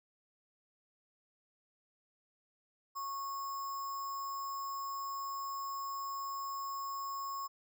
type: tone with sample-and-hold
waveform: sine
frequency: 1101 Hz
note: C#6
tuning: 12 cents flat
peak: -37 dBFS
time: 2.95-7.48 s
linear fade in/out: 20 ms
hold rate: 6300 Hz
effects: none